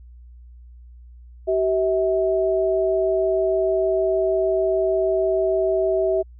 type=tone pair together; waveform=sine; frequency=382.5 / 646 Hz; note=G4 / E5; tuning=-42 / -35 cents; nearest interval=major sixth; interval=907 cents; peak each=-20 dBFS; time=1.47-6.23 s; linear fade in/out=20 ms; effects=added 60 Hz sine -41 dBFS peak until 6.39 s